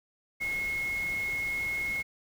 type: tone in noise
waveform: sine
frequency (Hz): 2167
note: C#7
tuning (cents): -40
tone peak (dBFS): -29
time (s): 0.4-2.03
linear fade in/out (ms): 20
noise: pink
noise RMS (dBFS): -44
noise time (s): 0.4-2.03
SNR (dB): +12
effects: none